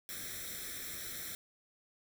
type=noise with comb filter; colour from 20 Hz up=white; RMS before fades=-43 dBFS; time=0.09-1.35 s; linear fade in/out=0 ms; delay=0.53 ms; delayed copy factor=+0.95; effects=none